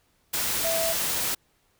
sine tone in noise, 659.3 Hz, E5, in tune, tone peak -26 dBFS, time 0.64-0.93 s, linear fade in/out 10 ms, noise white, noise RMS -27 dBFS, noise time 0.33-1.35 s, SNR -2 dB, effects pink hiss -67 dBFS RMS until 1.79 s

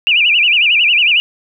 sine tone with vibrato, 2637 Hz, E7, in tune, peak -8 dBFS, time 0.07-1.2 s, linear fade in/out 0 ms, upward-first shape sine, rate 11 Hz, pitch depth 200 cents each way, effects none

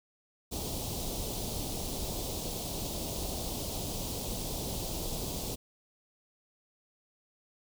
pink band-stop noise, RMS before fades -36 dBFS, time 0.51-5.56 s, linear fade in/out 20 ms, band 830 to 3300 Hz, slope 24 dB/octave, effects none

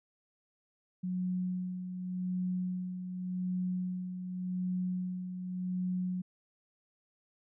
sine tone with tremolo, 182.4 Hz, F#3, 24 cents flat, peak -30 dBFS, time 1.03-6.22 s, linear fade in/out 10 ms, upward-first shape sine, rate 0.87 Hz, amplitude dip 55%, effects none

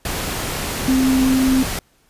sine tone in noise, 261.6 Hz, C4, in tune, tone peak -13 dBFS, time 0.88-1.63 s, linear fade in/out 2 ms, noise pink, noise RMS -24 dBFS, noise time 0.05-1.79 s, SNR +8 dB, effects pink hiss -58 dBFS RMS until 2.09 s + resampled to 32000 Hz

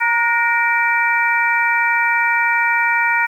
harmonic tone with a mistuned harmonic, 466.2 Hz, A#4, in tune, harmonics 2 / 3 / 4 / 5, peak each -19 / -19 / -19 / -19 dBFS, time 0-3.27 s, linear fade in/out 20 ms, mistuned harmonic 3, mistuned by +52 cents, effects 8-bit

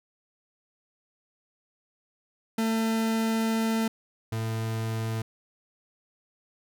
40% pulse tone pair in turn, 223.8 / 111.9 Hz, A3 / A2, +30 / +30 cents, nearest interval octave, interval 1200 cents, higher first, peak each -23 / -27 dBFS, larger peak first, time 2.58-3.88 / 4.32-5.22 s, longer first, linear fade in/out 5 ms, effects none

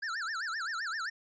square tone with vibrato, 1547 Hz, G6, 23 cents flat, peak -34 dBFS, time 0.02-1.1 s, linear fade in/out 10 ms, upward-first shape sine, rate 7.7 Hz, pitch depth 290 cents each way, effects resampled to 16000 Hz

